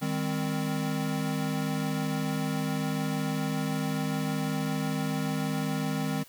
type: chord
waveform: square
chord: C minor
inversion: first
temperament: equal with one note detuned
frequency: 155.56 / 200.8 / 261.6 Hz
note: Eb3 / G3 / C4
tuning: 0 / +42 / 0 cents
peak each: -32 / -34 / -33 dBFS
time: 0.01-6.24 s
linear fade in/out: 20 ms
effects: white hiss -54 dBFS RMS until 6.28 s